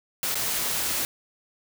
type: noise with dropouts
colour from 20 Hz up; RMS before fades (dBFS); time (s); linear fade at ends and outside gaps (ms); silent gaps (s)
white; -27; 0.23-1.05; 1; 0.345-0.354
effects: none